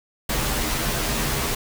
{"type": "noise with comb filter", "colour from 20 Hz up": "pink", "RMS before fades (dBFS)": -24, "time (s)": [0.29, 1.55], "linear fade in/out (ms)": 5, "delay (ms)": 11, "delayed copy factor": -1, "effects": []}